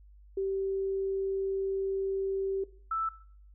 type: tone pair in turn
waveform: sine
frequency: 387.8 / 1320.7 Hz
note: G4 / E6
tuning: -19 / +3 cents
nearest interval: octave + major sixth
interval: 2122 cents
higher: second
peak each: -28 dBFS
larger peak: neither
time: 0.37-2.64 / 2.91-3.09 s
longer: first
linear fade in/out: 5 ms
effects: noise-tail reverb RT60 0.5 s tail -18 dB re dry + added 50 Hz sine -52 dBFS peak until 3.54 s